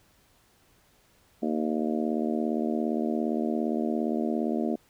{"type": "harmonic tone", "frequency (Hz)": 77.4, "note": "D#2", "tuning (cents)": -9, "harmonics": [3, 4, 5, 6, 7, 8, 9], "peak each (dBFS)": [-28, -31, -33, -40, -40, -36, -38], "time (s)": [1.42, 4.76], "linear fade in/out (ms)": 10, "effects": ["pink hiss -63 dBFS RMS until 4.89 s"]}